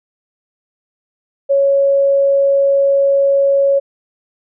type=tone; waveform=sine; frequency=554.4 Hz; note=C#5; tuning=in tune; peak=-9 dBFS; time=1.49-3.8 s; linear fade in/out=20 ms; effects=none